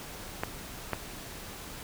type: clicks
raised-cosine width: 0.5 ms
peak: -14 dBFS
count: 2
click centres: 0.435 / 0.933 s
effects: pink hiss -43 dBFS RMS until 1.83 s